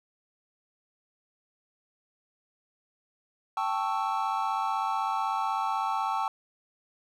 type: chord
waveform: triangle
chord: A dominant seventh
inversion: third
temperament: equal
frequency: 784 / 880 / 1108.7 / 1318.5 Hz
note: G5 / A5 / C#6 / E6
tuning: 0 / 0 / 0 / 0 cents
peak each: -30 / -29 / -31 / -32 dBFS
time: 3.57-6.28 s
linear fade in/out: 2 ms
effects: none